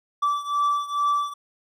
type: beating tone pair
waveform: triangle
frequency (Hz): 1160 / 1162.3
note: D6 / D6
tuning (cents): -22 / -18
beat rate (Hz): 2.3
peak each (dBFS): -21 / -24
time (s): 0.22-1.34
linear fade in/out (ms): 10
effects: none